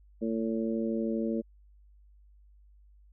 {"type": "harmonic tone", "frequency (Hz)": 112.6, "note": "A2", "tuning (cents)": 40, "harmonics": [2, 3, 4, 5], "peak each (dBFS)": [-30, -34, -36, -38], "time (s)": [0.21, 1.42], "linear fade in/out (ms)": 20, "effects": ["added 50 Hz sine -55 dBFS peak until 3.12 s"]}